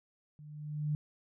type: tone with level ramp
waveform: sine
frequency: 150 Hz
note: D3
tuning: 37 cents sharp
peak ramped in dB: -49 to -28 dBFS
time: 0.39-0.95 s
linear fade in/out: 0 ms
effects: none